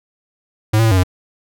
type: tone with pitch steps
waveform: square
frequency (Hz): 108.1 / 113.3 / 111.7 / 94.2 / 91.2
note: A2 / A#2 / A2 / F#2 / F#2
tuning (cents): -30 / -49 / +27 / +32 / -24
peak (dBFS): -11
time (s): 0.73-1.035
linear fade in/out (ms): 10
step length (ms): 61
effects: none